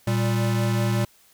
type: tone pair together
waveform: square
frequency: 116.54 / 196 Hz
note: A#2 / G3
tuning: 0 / 0 cents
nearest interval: major sixth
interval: 900 cents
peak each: -22 / -27 dBFS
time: 0.07-1.05 s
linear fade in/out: 5 ms
effects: white hiss -57 dBFS RMS until 1.33 s